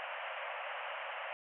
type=band-pass noise; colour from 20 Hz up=pink; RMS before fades=-42 dBFS; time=0-1.33 s; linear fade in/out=0 ms; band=530 to 3000 Hz; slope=96 dB/octave; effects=none